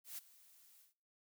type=noise with ADSR envelope; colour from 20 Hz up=blue; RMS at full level=-45 dBFS; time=0.04-0.94 s; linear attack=140 ms; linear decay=14 ms; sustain=-20 dB; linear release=130 ms; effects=noise-tail reverb RT60 0.6 s tail -25 dB re dry